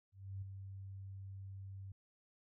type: tone with ADSR envelope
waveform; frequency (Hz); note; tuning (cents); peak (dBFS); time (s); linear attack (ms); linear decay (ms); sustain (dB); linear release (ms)
sine; 97; G2; -18; -40; 0.12-1.92; 300; 10; -6; 4
effects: none